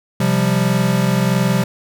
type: chord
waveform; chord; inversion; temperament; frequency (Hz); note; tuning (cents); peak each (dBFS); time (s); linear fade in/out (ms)
square; C suspended fourth; none; equal; 130.81 / 174.61 / 196; C3 / F3 / G3; 0 / 0 / 0; -19; 0.2-1.64; 5
effects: none